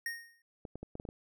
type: tone with exponential decay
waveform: square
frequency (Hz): 1856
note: A#6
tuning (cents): -8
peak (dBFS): -33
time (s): 0.06-0.42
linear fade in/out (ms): 2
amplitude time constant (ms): 78
type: clicks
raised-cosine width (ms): 2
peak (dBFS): -29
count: 7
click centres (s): 0.652 / 0.756 / 0.83 / 0.954 / 0.999 / 1.052 / 1.089
effects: none